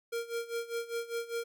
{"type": "tone with tremolo", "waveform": "square", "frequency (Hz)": 466.2, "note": "A#4", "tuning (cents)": 0, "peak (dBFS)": -32, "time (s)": [0.12, 1.44], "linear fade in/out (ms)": 10, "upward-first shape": "sine", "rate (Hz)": 5, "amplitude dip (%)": 85, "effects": []}